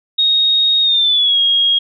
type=tone with pitch glide; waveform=sine; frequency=3739 to 3274 Hz; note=A#7 to G#7; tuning=+4 to -25 cents; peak=-10 dBFS; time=0.18-1.79 s; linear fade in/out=10 ms; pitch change=-229 cents; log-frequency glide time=0.82-1.39 s; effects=none